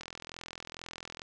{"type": "click train", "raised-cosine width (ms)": 0.2, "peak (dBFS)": -24, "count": 52, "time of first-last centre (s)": [0.01, 1.219], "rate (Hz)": 42.2, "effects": ["resampled to 22050 Hz", "11-bit"]}